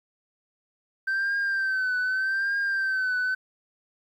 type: tone with vibrato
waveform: sine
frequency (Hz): 1553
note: G6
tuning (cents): -17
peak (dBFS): -21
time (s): 1.07-3.35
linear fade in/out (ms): 10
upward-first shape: triangle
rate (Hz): 0.83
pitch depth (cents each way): 73
effects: tanh soft clip ceiling -22 dBFS + 10-bit